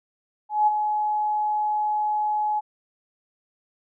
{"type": "tone with ADSR envelope", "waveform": "sine", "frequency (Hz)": 846, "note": "G#5", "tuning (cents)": 32, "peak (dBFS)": -14, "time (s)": [0.49, 2.61], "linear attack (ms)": 180, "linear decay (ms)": 25, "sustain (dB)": -7, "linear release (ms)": 26, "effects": []}